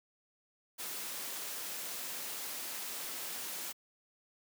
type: noise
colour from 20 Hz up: white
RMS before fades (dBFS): -41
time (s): 0.78-3.73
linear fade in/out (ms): 20
effects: high-pass 200 Hz 12 dB/octave